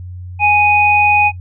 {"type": "tone pair together", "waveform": "sine", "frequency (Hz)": [830.6, 2489], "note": ["G#5", "D#7"], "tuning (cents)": [0, 0], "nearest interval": "octave + perfect fifth", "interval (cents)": 1900, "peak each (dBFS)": -11, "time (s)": [0.39, 1.32], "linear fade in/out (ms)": 50, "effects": ["noise-tail reverb RT60 0.1 s tail -17 dB re dry", "added 90 Hz sine -26 dBFS peak until 1.4 s"]}